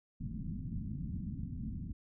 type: low-pass noise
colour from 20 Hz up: white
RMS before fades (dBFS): -40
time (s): 0.2-1.93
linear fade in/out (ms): 10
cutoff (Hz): 240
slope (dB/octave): 48
effects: none